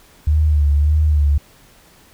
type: tone with vibrato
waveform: sine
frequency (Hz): 74.5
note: D2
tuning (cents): +25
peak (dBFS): -11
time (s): 0.27-1.38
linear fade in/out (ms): 5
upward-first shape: sine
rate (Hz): 1.7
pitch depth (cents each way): 59
effects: pink hiss -49 dBFS RMS until 2.13 s